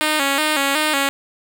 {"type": "tone with vibrato", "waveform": "5% pulse", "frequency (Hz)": 291.6, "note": "D4", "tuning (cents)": -12, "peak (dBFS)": -5, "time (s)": [0.01, 1.09], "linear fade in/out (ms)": 0, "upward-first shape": "square", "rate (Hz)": 2.7, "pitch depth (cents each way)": 89, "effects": []}